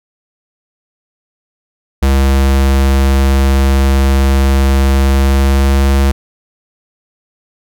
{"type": "tone with pitch glide", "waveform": "square", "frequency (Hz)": [67.7, 68.37], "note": ["C#2", "C#2"], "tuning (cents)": [-40, -23], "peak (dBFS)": -8, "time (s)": [2.02, 6.12], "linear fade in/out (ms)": 10, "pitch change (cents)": 17, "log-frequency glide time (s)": [4.99, 5.85], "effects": []}